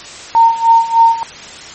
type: tone with tremolo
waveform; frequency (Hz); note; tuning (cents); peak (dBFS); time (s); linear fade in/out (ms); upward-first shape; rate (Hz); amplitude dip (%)
sine; 916; A#5; -31; -3; 0.35-1.23; 0; sine; 3.3; 85
effects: white hiss -31 dBFS RMS until 1.74 s + MP3 32 kbps